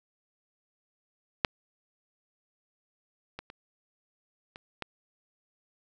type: clicks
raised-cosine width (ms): 0.3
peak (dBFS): -6 / -22 / -28 / -27 / -18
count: 5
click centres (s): 1.448 / 3.39 / 3.501 / 4.559 / 4.823
effects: none